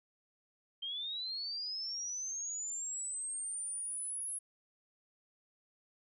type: linear sweep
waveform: sine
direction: up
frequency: 3136 to 10770 Hz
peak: -37 dBFS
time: 0.82-4.39 s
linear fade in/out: 10 ms
effects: none